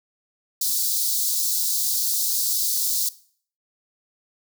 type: high-pass noise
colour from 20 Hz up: white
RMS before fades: -23 dBFS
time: 0.61-3.09 s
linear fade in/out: 5 ms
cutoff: 4000 Hz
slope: 48 dB/octave
effects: noise-tail reverb RT60 0.5 s tail -18 dB re dry